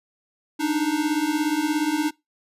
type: beating tone pair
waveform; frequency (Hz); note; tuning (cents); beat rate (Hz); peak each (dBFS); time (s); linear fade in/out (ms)
square; 293.7 / 310.7; D4 / D#4; 0 / -2; 17; -25 / -24; 0.59-2.11; 20
effects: noise-tail reverb RT60 0.2 s tail -23 dB re dry + resampled to 32000 Hz